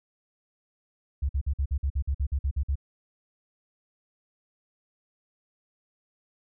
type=tone bursts; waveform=sine; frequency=69.3 Hz; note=C#2; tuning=in tune; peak=-23 dBFS; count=13; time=1.22-2.756 s; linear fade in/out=10 ms; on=72 ms; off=50 ms; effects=none